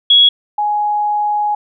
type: tone pair in turn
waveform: sine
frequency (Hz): 3339 / 834.8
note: G#7 / G#5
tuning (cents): +9 / +9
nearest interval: 2 octaves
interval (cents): 2400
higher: first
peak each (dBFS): -5 / -13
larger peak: first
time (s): 0.1-0.29 / 0.58-1.55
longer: second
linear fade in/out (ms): 5
effects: none